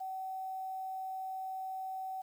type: tone with quantisation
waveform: sine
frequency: 759 Hz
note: F#5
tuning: 44 cents sharp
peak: -37 dBFS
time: 0-2.22 s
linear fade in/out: 10 ms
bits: 10
effects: none